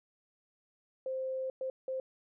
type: tone bursts at uneven times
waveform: sine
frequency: 523.3 Hz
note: C5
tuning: in tune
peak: -33 dBFS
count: 3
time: 1.06-1.5 / 1.61-1.7 / 1.88-2 s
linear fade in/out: 2 ms
effects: none